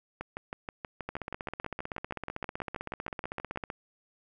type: two click trains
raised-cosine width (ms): 0.5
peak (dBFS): -20 / -21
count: 42 / 22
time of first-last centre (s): 1.09-3.701 / 0.21-3.559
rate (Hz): 15.7 / 6.27
effects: none